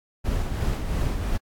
brown noise with tremolo, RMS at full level -23 dBFS, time 0.24-1.38 s, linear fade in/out 20 ms, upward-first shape triangle, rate 2.9 Hz, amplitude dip 50%, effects AAC 64 kbps

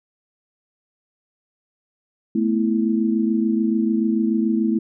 sine chord, A suspended second, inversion none, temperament equal, 220 / 246.9 / 329.6 Hz, A3 / B3 / E4, 0 / 0 / 0 cents, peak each -19 / -24 / -22 dBFS, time 2.35-4.79 s, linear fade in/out 5 ms, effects none

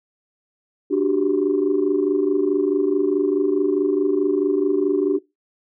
sine tone cluster, 295.5 / 369.1 / 393.8 Hz, D4 / F#4 / G4, +11 / -4 / +8 cents, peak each -20 dBFS, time 0.9-5.19 s, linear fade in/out 20 ms, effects noise-tail reverb RT60 0.2 s tail -21 dB re dry + tanh soft clip ceiling -9 dBFS

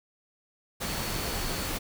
sine tone in noise, 4435 Hz, C#8, in tune, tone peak -42 dBFS, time 0.84-1.69 s, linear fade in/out 20 ms, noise pink, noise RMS -32 dBFS, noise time 0.8-1.79 s, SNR -13 dB, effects none

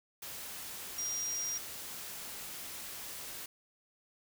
sine tone in noise, 5700 Hz, F8, 34 cents sharp, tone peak -34 dBFS, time 0.98-1.58 s, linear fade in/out 5 ms, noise white, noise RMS -44 dBFS, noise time 0.22-3.46 s, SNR +7 dB, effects none

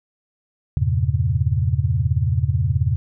sine chord, E diminished seventh, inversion none, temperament equal with one note detuned, 82.41 / 98 / 116.54 / 135.11 Hz, E2 / G2 / Bb2 / Db3, 0 / 0 / 0 / -44 cents, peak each -22 dBFS, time 0.77-2.96 s, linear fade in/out 0 ms, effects none

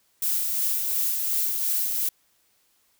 violet noise with tremolo, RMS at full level -24 dBFS, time 0.22-2.09 s, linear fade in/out 5 ms, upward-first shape sine, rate 2.8 Hz, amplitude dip 30%, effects white hiss -66 dBFS RMS until 2.99 s

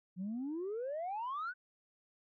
sine exponential sweep, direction up, 174.61 to 1534 Hz, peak -35 dBFS, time 0.16-1.54 s, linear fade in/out 50 ms, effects tanh soft clip ceiling -34 dBFS

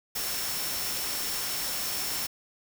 sine tone in noise, 5420 Hz, E8, 47 cents sharp, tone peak -37 dBFS, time 0.15-2.27 s, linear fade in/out 10 ms, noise white, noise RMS -32 dBFS, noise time 0.15-2.27 s, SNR -8 dB, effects none

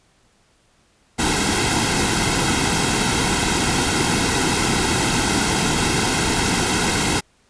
pink noise with comb filter, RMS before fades -19 dBFS, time 1.18-7.21 s, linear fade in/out 20 ms, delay 1.7 ms, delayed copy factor -0.65, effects pink hiss -59 dBFS RMS until 7.49 s + resampled to 22050 Hz

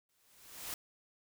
white noise with exponential growth, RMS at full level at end -39 dBFS, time 0.09-0.74 s, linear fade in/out 1 ms, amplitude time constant 140 ms, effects none

